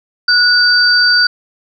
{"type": "tone pair together", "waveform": "sine", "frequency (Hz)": [1463, 4645], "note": ["F#6", "D8"], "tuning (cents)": [-20, -20], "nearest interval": "octave + minor sixth", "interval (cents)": 2000, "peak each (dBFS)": -10, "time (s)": [0.28, 1.27], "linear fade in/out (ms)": 5, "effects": []}